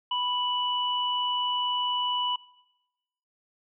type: tone pair together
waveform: sine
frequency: 987.8 / 2960 Hz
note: B5 / F#7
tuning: 0 / 0 cents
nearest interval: octave + perfect fifth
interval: 1900 cents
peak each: -28 / -28 dBFS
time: 0.11-2.36 s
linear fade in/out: 5 ms
effects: noise-tail reverb RT60 1.0 s tail -21 dB re dry